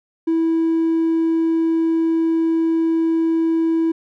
triangle tone, 327.2 Hz, E4, 13 cents flat, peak -12 dBFS, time 0.27-3.92 s, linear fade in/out 10 ms, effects tanh soft clip ceiling -10 dBFS

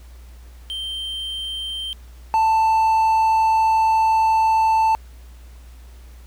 triangle tone pair in turn, 3136 / 885.6 Hz, G7 / A5, 0 / +11 cents, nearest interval octave + minor seventh, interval 2189 cents, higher first, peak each -24 / -12 dBFS, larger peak second, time 0.7-1.93 / 2.34-4.95 s, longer second, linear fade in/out 0 ms, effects added 60 Hz sine -39 dBFS peak until 6.26 s + pink hiss -53 dBFS RMS until 6.26 s

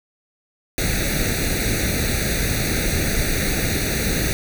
pink noise with comb filter, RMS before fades -21 dBFS, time 0.78-4.33 s, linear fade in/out 0 ms, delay 0.48 ms, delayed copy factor +1, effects none

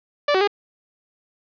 sawtooth tone with pitch steps, 583 / 377.7 / 408 Hz, D5 / F#4 / G#4, -13 / +36 / -31 cents, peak -12 dBFS, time 0.28-0.475 s, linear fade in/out 5 ms, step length 65 ms, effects resampled to 11025 Hz + 8-bit

